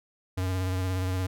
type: tone with vibrato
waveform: square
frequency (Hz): 92.7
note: F#2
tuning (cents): +4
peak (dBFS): -27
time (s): 0.37-1.27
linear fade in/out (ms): 10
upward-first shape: sine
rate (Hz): 17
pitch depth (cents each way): 30
effects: none